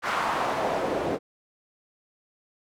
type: noise with band-pass filter sweep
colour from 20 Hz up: pink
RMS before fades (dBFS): -27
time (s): 0.02-1.19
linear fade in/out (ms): 50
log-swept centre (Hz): 1300 to 430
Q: 1.7
effects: none